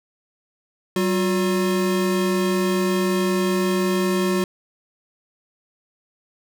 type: tone pair together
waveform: square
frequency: 190.3 / 359.9 Hz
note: F#3 / F#4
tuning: +49 / -48 cents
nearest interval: major seventh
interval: 1103 cents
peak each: -22 dBFS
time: 0.96-4.44 s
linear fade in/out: 2 ms
effects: none